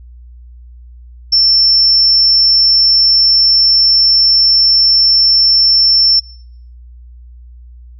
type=tone; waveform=sine; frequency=5380 Hz; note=E8; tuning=34 cents sharp; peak=-6 dBFS; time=1.32-6.2 s; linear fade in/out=10 ms; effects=noise-tail reverb RT60 0.6 s tail -22 dB re dry + added 60 Hz sine -33 dBFS peak until 7.99 s